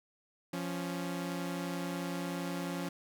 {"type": "tone pair together", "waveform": "sawtooth", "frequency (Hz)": [174.44, 277.2], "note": ["F3", "C#4"], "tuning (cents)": [-2, 0], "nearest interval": "minor sixth", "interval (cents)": 802, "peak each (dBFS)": [-33, -35], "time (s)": [0.53, 2.89], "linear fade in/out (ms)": 5, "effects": []}